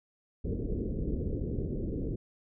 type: low-pass noise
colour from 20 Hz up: pink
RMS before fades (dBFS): -33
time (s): 0.44-2.16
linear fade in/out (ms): 10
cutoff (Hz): 480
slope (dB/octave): 48
effects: none